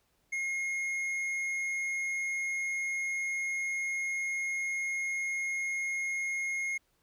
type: tone with tanh clipping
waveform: triangle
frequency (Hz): 2149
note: C7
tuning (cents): +46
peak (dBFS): -32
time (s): 0.32-6.78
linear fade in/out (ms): 10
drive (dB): 11
effects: pink hiss -73 dBFS RMS until 7.02 s